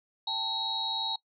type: tone cluster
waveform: sine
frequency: 786 / 889 / 3853 / 4267 Hz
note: G5 / A5 / B7 / C8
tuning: +4 / +18 / -44 / +33 cents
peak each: -40 / -36 / -31 / -36 dBFS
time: 0.27-1.16 s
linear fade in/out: 5 ms
effects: noise-tail reverb RT60 0.1 s tail -22 dB re dry